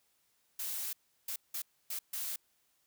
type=noise bursts at uneven times; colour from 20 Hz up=blue; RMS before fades=-38 dBFS; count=5; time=0.59-0.93 / 1.28-1.36 / 1.54-1.62 / 1.9-1.99 / 2.13-2.36 s; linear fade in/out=5 ms; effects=white hiss -74 dBFS RMS until 2.86 s